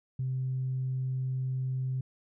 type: tone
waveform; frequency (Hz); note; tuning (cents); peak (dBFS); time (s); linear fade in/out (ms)
sine; 130; C3; -11; -28; 0.19-2.01; 5
effects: tanh soft clip ceiling -24 dBFS